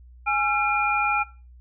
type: tone cluster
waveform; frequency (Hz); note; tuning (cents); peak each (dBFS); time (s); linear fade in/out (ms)
sine; 831 / 1357 / 2408; G#5 / E6 / D7; +1 / +50 / +43; -24; 0.26-1.24; 20
effects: noise-tail reverb RT60 0.3 s tail -17 dB re dry + added 61 Hz sine -45 dBFS peak until 1.6 s